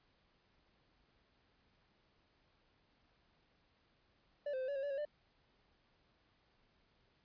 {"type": "tone with pitch steps", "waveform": "triangle", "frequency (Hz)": [580, 520, 517, 567, 542, 573, 548, 594], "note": ["D5", "C5", "C5", "C#5", "C#5", "D5", "C#5", "D5"], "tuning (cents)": [-22, -11, -21, 39, -39, -43, -20, 20], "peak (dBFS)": -35, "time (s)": [4.46, 5.052], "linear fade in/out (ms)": 5, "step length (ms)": 74, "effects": ["pink hiss -74 dBFS RMS until 7.24 s", "resampled to 11025 Hz"]}